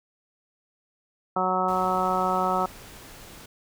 harmonic tone, 185.1 Hz, F#3, 1 cent sharp, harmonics 1 / 2 / 3 / 4 / 5 / 6 / 7, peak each -32 / -32 / -31 / -27 / -29 / -32 / -27 dBFS, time 1.36-2.66 s, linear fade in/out 5 ms
pink noise, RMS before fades -45 dBFS, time 1.68-3.46 s, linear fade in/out 5 ms
effects none

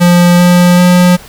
square tone with pitch steps, 175.5 / 177.13 / 178.77 Hz, F3 / F3 / F3, +9 / +25 / +41 cents, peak -4 dBFS, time 0-1.17 s, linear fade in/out 20 ms, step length 390 ms, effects pink hiss -34 dBFS RMS until 1.28 s

